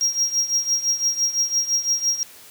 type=tone with tremolo; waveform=triangle; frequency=5620 Hz; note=F8; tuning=10 cents sharp; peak=-14 dBFS; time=0.01-2.23 s; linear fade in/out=0 ms; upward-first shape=triangle; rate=5.9 Hz; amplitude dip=85%; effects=white hiss -45 dBFS RMS until 2.5 s + high-pass 60 Hz 12 dB/octave

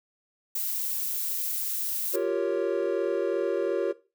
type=noise; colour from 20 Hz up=violet; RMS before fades=-30 dBFS; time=0.55-2.16 s; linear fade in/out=5 ms
type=chord; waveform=triangle; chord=G half-diminished seventh; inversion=third; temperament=equal; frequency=349.2 / 392 / 466.2 / 554.4 Hz; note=F4 / G4 / Bb4 / Db5; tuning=0 / 0 / 0 / 0 cents; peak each=-28 dBFS; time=2.13-3.93 s; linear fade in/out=20 ms
effects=noise-tail reverb RT60 0.3 s tail -17 dB re dry

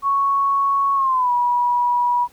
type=tone with pitch glide; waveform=sine; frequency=1108.7 to 970.8 Hz; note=C#6 to B5; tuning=0 to -30 cents; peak=-15 dBFS; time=0.02-2.28 s; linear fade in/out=50 ms; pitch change=-230 cents; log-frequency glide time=0.95-1.32 s; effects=pink hiss -53 dBFS RMS until 2.32 s

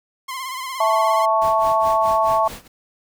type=tone with vibrato; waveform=sawtooth; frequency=1045 Hz; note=C6; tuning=2 cents flat; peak=-23 dBFS; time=0.28-1.26 s; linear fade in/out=10 ms; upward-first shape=sine; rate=17 Hz; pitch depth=62 cents each way
type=chord; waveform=sine; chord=A major; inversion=second; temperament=equal; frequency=659.3 / 880 / 1108.7 Hz; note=E5 / A5 / C#6; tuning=0 / 0 / 0 cents; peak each=-19 dBFS; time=0.8-2.48 s; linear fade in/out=5 ms
type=noise with tremolo; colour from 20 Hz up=pink; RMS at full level=-34 dBFS; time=1.41-2.68 s; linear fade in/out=10 ms; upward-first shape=sine; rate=4.7 Hz; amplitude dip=90%
effects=none

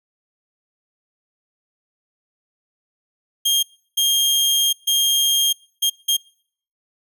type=tone bursts at uneven times; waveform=sawtooth; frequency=3221 Hz; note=G7; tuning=46 cents sharp; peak=-12 dBFS; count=5; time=3.45-3.63 / 3.97-4.73 / 4.87-5.53 / 5.82-5.9 / 6.08-6.17 s; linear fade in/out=10 ms; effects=noise-tail reverb RT60 0.6 s tail -26 dB re dry

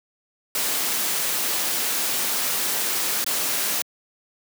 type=noise with dropouts; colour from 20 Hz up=white; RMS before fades=-24 dBFS; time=0.55-3.82 s; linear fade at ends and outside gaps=1 ms; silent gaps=3.242-3.264 s; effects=high-pass 200 Hz 12 dB/octave

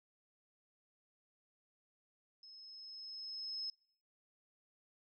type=tone with level ramp; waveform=sine; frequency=5180 Hz; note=E8; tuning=31 cents flat; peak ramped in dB=-54 to -38 dBFS; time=2.43-3.7 s; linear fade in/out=2 ms; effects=noise-tail reverb RT60 0.6 s tail -25 dB re dry

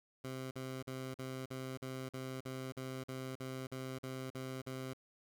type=tone bursts; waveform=15% pulse; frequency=130.81 Hz; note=C3; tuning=in tune; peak=-35 dBFS; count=15; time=0.24-4.934 s; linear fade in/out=5 ms; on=270 ms; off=46 ms; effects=none

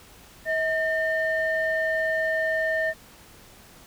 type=tone pair together; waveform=sine; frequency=640 / 1810.2 Hz; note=D#5 / A6; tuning=+49 / +49 cents; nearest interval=octave + tritone; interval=1800 cents; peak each=-24 dBFS; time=0.45-2.94 s; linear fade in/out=50 ms; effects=tanh soft clip ceiling -16 dBFS + pink hiss -50 dBFS RMS until 3.86 s

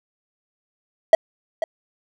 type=tone with echo; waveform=triangle; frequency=648 Hz; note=E5; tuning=30 cents flat; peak=-4 dBFS; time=1.13-1.15 s; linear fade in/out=2 ms; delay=490 ms; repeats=1; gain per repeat=-13 dB; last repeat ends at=1.64 s; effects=none

